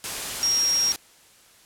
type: tone in noise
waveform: sine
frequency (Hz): 5600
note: F8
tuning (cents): +4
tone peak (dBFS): -19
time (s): 0.43-0.92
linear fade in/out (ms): 0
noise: white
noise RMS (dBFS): -30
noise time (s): 0.04-0.96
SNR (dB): +8
effects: white hiss -54 dBFS RMS until 1.65 s + low-pass 11000 Hz 12 dB/octave